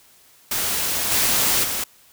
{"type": "noise with level steps", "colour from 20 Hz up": "white", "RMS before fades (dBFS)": [-23, -19, -25], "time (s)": [0.51, 1.84], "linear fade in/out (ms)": 5, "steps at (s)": [1.1, 1.63], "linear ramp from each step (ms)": 20, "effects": ["white hiss -53 dBFS RMS until 2.12 s"]}